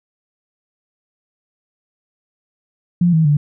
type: tone with pitch steps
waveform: sine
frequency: 174.61 / 160.12 / 146.83 Hz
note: F3 / D#3 / D3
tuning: 0 / +50 / 0 cents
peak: -10 dBFS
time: 3.01-3.37 s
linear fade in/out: 5 ms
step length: 120 ms
effects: none